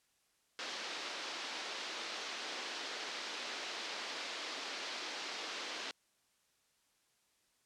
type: band-pass noise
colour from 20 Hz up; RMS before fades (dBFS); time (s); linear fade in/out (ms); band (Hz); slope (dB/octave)
white; -43; 0.59-5.91; 0; 270 to 5000; 24
effects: white hiss -75 dBFS RMS until 7.65 s + low-pass 10000 Hz 12 dB/octave